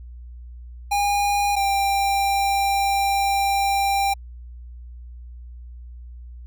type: tone pair in turn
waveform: square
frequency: 812 / 792.1 Hz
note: G#5 / G5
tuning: -39 / +18 cents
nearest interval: unison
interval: 43 cents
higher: first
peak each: -19 dBFS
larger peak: neither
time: 0.91-1.56 / 1.56-4.14 s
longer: second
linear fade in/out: 10 ms
effects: added 60 Hz sine -36 dBFS peak until 6.46 s